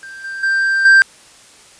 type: tone with level steps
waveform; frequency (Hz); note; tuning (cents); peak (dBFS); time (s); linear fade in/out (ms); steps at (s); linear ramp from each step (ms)
triangle; 1576; G6; +9; -29 / -22 / -11 / -3; 0.03-1.02; 0; 0.24 / 0.43 / 0.85; 5
effects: white hiss -44 dBFS RMS until 1.79 s + resampled to 22050 Hz